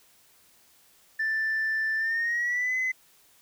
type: tone with pitch glide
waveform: sine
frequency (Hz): 1768 to 2031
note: A6 to B6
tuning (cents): +8 to +48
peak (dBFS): -23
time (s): 1.19-2.92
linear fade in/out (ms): 10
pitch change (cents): +240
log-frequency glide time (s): 1.97-2.76
effects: tanh soft clip ceiling -22 dBFS + white hiss -60 dBFS RMS until 3.41 s